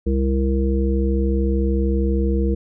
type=harmonic tone; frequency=66.6 Hz; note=C2; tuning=31 cents sharp; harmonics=1 / 3 / 5 / 7; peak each=-18 / -23 / -25 / -26 dBFS; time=0.06-2.55 s; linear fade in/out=10 ms; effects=none